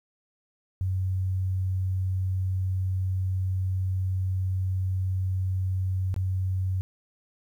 sine tone with dropouts, 93.7 Hz, F#2, 22 cents sharp, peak -24 dBFS, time 0.81-6.81 s, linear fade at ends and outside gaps 0 ms, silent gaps 6.142-6.163 s, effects 10-bit

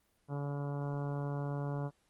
harmonic tone, 142.8 Hz, D3, 48 cents flat, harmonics 1 / 2 / 3 / 4 / 5 / 6 / 7 / 8 / 9 / 10, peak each -35 / -44 / -45 / -46 / -49 / -51 / -51 / -54 / -59 / -56 dBFS, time 0.28-1.91 s, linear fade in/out 50 ms, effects pink hiss -74 dBFS RMS until 2.09 s + Opus 24 kbps

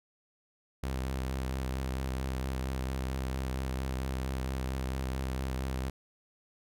sawtooth tone with vibrato, 65.41 Hz, C2, in tune, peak -28 dBFS, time 0.83-5.9 s, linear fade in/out 5 ms, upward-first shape sine, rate 4.4 Hz, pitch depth 28 cents each way, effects none

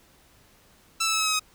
10% pulse tone with pitch steps, 1326 / 1313 / 1300.2 / 1287.5 / 1274.9 / 1262.5 Hz, E6 / E6 / E6 / E6 / D#6 / D#6, +10 / -7 / -24 / -41 / +42 / +25 cents, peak -14 dBFS, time 1-1.396 s, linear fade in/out 10 ms, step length 66 ms, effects pink hiss -58 dBFS RMS until 1.54 s

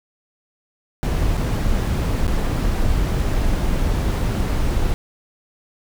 brown noise with dropouts, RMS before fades -19 dBFS, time 1.03-4.94 s, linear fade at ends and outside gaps 0 ms, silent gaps 1.371-1.375 / 2.267-2.279 s, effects none

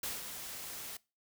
white noise with ADSR envelope, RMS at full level -37 dBFS, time 0.03-0.97 s, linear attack 4 ms, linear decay 180 ms, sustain -7 dB, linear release 5 ms, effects noise-tail reverb RT60 0.3 s tail -23 dB re dry

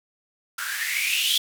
violet noise with band-pass filter sweep, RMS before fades -25 dBFS, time 0.58-1.38 s, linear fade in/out 5 ms, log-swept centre 1400 to 3400 Hz, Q 8.8, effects none

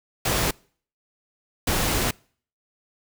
pink noise bursts at uneven times, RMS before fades -23 dBFS, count 2, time 0.25-0.51 / 1.67-2.11 s, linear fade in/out 5 ms, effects noise-tail reverb RT60 0.5 s tail -26 dB re dry

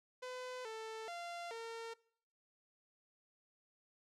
sawtooth tone with pitch steps, 505 / 442.9 / 691 / 457.2 Hz, B4 / A4 / F5 / A#4, +39 / +11 / -19 / -34 cents, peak -40 dBFS, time 0.22-1.94 s, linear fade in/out 10 ms, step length 430 ms, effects noise-tail reverb RT60 0.6 s tail -22 dB re dry + low-pass 7000 Hz 12 dB/octave

